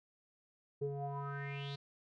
square tone with low-pass filter sweep, 140.6 Hz, C#3, 25 cents sharp, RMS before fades -41 dBFS, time 0.81-1.76 s, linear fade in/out 10 ms, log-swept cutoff 400 to 4200 Hz, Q 7, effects none

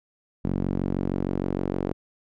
sawtooth tone with band-pass filter sweep, 46.48 Hz, F#1, 9 cents sharp, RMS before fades -27 dBFS, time 0.44-1.93 s, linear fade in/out 10 ms, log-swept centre 220 to 360 Hz, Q 1.3, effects none

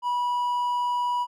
triangle tone, 976 Hz, B5, 21 cents flat, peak -21 dBFS, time 0.02-1.27 s, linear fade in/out 50 ms, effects none

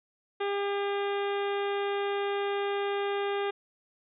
harmonic tone with a mistuned harmonic, 401.9 Hz, G4, 43 cents sharp, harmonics 1 / 2 / 3 / 4 / 5 / 6 / 7 / 8 / 9, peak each -29 / -35 / -39 / -41 / -43 / -45 / -46 / -47 / -48 dBFS, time 0.4-3.51 s, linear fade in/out 10 ms, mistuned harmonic 8, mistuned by +24 cents, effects none

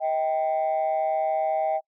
sine tone pair together, 634 / 784 Hz, D#5 / G5, +32 / 0 cents, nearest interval major third, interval 368 cents, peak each -23 dBFS, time 0-1.81 s, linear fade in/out 50 ms, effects noise-tail reverb RT60 0.1 s tail -25 dB re dry + tanh soft clip ceiling -18 dBFS

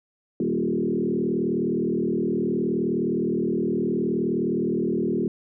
sine tone with frequency modulation, 293.2 Hz, D4, 3 cents flat, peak -21 dBFS, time 0.4-5.28 s, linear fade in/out 2 ms, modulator 39.3 Hz, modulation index 2.9, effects none

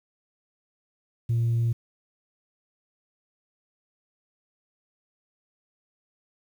sine tone, 116.54 Hz, A#2, in tune, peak -19 dBFS, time 1.29-1.73 s, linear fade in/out 10 ms, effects tanh soft clip ceiling -19 dBFS + 9-bit

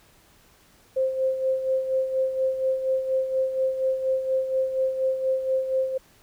sine tone with tremolo, 525 Hz, C5, 6 cents sharp, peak -19 dBFS, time 0.96-5.98 s, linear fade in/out 10 ms, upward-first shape sine, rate 4.2 Hz, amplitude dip 60%, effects pink hiss -57 dBFS RMS until 6.22 s

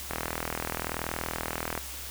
click train, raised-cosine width 0.5 ms, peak -15 dBFS, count 69, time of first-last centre 0.11-1.777 s, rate 40.8 Hz, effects added 67 Hz sine -44 dBFS peak until 2.1 s + white hiss -40 dBFS RMS until 2.1 s

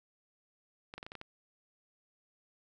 clicks, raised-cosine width 0.3 ms, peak -28 dBFS, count 7, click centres 0.939 / 0.98 / 1.029 / 1.065 / 1.119 / 1.153 / 1.214 s, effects none

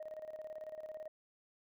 sine tone with tremolo, 622.3 Hz, D#5, in tune, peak -40 dBFS, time 0-1.08 s, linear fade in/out 5 ms, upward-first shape square, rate 18 Hz, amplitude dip 70%, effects tanh soft clip ceiling -39 dBFS

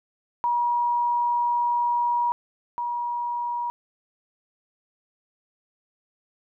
sine tone pair in turn, 958 / 958 Hz, A#5 / A#5, +47 / +47 cents, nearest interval unison, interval 0 cents, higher neither, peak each -20 / -25 dBFS, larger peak first, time 0.44-2.32 / 2.78-3.7 s, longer first, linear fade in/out 0 ms, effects none

